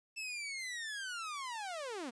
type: linear sweep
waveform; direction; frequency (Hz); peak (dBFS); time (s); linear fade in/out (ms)
sawtooth; down; 2653 to 220; -36; 0.16-2.11; 20
effects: resampled to 22050 Hz + 12-bit